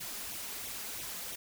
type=noise with flanger; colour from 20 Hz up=white; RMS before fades=-41 dBFS; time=0-1.36 s; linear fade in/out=10 ms; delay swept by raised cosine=0.31 to 4.91 ms; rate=3 Hz; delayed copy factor=+0.65; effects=none